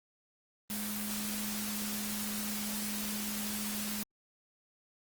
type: tone in noise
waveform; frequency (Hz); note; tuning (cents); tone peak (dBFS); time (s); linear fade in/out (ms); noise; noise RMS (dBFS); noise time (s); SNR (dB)
sine; 210; G#3; +19; -38; 0.7-4.03; 0; white; -38; 0.7-4.03; -3
effects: Opus 24 kbps